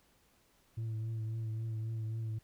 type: tone with vibrato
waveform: sine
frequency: 111.5 Hz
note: A2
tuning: 23 cents sharp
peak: -32 dBFS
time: 0.77-2.39 s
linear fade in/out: 10 ms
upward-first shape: triangle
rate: 3.7 Hz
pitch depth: 35 cents each way
effects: tanh soft clip ceiling -34 dBFS + pink hiss -69 dBFS RMS until 2.43 s